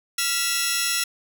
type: tone cluster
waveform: 15% pulse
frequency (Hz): 1385 / 1957 / 2618 / 3353 / 5460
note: F6 / B6 / E7 / G#7 / F8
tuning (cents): -15 / -16 / -13 / +16 / -40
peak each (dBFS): -22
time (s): 0.18-1.04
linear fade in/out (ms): 5
effects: none